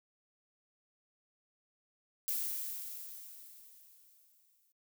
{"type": "noise with exponential decay", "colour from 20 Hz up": "violet", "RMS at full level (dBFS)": -34, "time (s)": [2.28, 4.72], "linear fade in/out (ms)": 0, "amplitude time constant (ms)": 530, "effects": ["noise-tail reverb RT60 0.1 s tail -23 dB re dry"]}